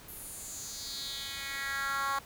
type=tone with high-pass filter sweep; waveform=10% pulse; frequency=275.2 Hz; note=C#4; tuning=12 cents flat; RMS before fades=-37 dBFS; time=0.08-2.19 s; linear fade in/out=5 ms; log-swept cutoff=12000 to 1000 Hz; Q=2.9; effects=pink hiss -52 dBFS RMS until 2.25 s